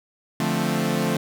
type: chord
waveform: sawtooth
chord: D minor seventh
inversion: none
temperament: equal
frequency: 146.83 / 174.61 / 220 / 261.6 Hz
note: D3 / F3 / A3 / C4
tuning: 0 / 0 / 0 / 0 cents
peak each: -24 / -22 / -21 / -25 dBFS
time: 0.4-1.17 s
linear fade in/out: 2 ms
effects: none